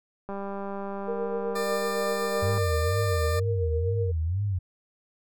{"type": "click train", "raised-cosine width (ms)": 1, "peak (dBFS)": -22, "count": 454, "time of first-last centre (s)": [0.29, 2.578], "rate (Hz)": 198}
{"type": "tone with tremolo", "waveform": "sine", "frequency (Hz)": 466.2, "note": "A#4", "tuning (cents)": 0, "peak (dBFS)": -26, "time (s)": [1.07, 4.12], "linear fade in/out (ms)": 20, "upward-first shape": "triangle", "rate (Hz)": 7.9, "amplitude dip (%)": 55}
{"type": "tone", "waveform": "20% pulse", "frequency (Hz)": 597, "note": "D5", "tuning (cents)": 28, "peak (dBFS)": -24, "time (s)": [1.55, 3.4], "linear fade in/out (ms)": 10}
{"type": "tone with vibrato", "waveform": "sine", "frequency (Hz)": 90.3, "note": "F#2", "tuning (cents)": -42, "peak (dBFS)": -24, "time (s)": [2.42, 4.59], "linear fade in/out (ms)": 10, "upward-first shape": "sine", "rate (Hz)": 2.1, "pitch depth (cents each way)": 230}
{"effects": []}